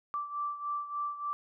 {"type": "beating tone pair", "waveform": "sine", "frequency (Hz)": [1168, 1171.4], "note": ["D6", "D6"], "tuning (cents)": [-10, -5], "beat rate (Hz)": 3.4, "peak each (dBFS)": [-34, -39], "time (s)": [0.14, 1.33], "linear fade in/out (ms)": 0, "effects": []}